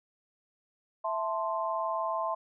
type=chord; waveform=sine; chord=A minor; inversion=second; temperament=equal; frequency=659.3 / 880 / 1046.5 Hz; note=E5 / A5 / C6; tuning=0 / 0 / 0 cents; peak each=-33 / -35 / -32 dBFS; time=1.04-2.35 s; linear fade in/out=10 ms; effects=none